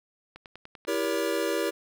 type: click train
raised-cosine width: 0.3 ms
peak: -28 dBFS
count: 9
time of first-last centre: 0.36-1.144 s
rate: 10.2 Hz
type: chord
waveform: square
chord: E diminished seventh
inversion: none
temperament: just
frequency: 329.6 / 395.6 / 474.7 / 569.6 Hz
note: E4 / G4 / Bb4 / Db5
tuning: 0 / +16 / +31 / +47 cents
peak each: -32 dBFS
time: 0.87-1.71 s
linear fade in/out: 20 ms
effects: 10-bit